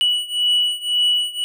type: beating tone pair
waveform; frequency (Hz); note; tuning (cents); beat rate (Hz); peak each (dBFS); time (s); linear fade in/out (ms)
triangle; 2943 / 2944.9; F#7 / F#7; -10 / -9; 1.9; -17 / -19; 0.01-1.44; 0
effects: none